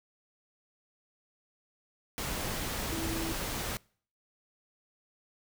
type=tone in noise; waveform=sine; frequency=327.5 Hz; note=E4; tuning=11 cents flat; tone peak=-36 dBFS; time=2.92-3.32 s; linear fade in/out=0 ms; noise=pink; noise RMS=-35 dBFS; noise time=2.18-3.77 s; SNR=-4 dB; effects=noise-tail reverb RT60 0.5 s tail -25 dB re dry